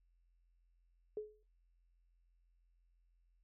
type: tone with exponential decay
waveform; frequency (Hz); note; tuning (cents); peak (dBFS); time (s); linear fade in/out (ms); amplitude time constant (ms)
sine; 425.1; G#4; +40; -36; 1.17-1.43; 2; 55
effects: noise-tail reverb RT60 0.3 s tail -19 dB re dry + added 43 Hz sine -70 dBFS peak until 3.43 s